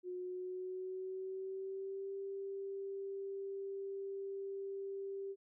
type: tone with pitch glide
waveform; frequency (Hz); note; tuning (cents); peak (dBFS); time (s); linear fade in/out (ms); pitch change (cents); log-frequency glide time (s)
sine; 362 to 392.5; F#4 to G4; -38 to +2; -40; 0.03-5.36; 50; +140; 0.14-2.14
effects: none